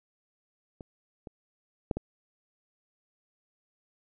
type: clicks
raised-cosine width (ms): 2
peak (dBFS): -29 / -28 / -14 / -19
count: 4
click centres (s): 0.808 / 1.272 / 1.912 / 1.97
effects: none